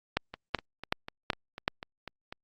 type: two click trains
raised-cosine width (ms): 0.3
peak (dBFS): -9 / -23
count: 5 / 9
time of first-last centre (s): 0.17-1.679 / 0.34-2.325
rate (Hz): 2.65 / 4.03
effects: Opus 48 kbps